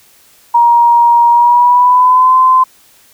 sine tone with pitch glide, 945 to 1030.5 Hz, A#5 to C6, +23 to -27 cents, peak -4 dBFS, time 0.54-2.64 s, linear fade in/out 10 ms, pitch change +150 cents, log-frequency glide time 1.3-2.36 s, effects white hiss -46 dBFS RMS until 3.13 s

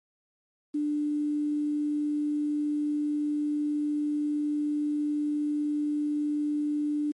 sine tone with quantisation, 296.4 Hz, D4, 16 cents sharp, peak -25 dBFS, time 0.74-7.12 s, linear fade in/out 10 ms, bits 9, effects MP3 48 kbps

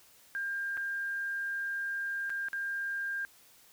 sine tone with dropouts, 1600 Hz, G6, 35 cents sharp, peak -32 dBFS, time 0.35-3.25 s, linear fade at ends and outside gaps 0 ms, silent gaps 0.77-0.775 / 2.296-2.302 / 2.485-2.531 s, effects white hiss -60 dBFS RMS until 3.72 s

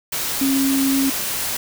sine tone in noise, 271.1 Hz, C#4, 38 cents flat, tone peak -16 dBFS, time 0.41-1.1 s, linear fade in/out 5 ms, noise white, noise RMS -24 dBFS, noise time 0.12-1.57 s, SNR +5 dB, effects none

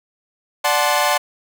sawtooth chord, D dominant seventh, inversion none, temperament equal with one note detuned, 587.3 / 740 / 869.9 / 1046.5 Hz, D5 / F#5 / A5 / C6, 0 / 0 / -20 / 0 cents, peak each -17 dBFS, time 0.64-1.18 s, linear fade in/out 10 ms, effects none

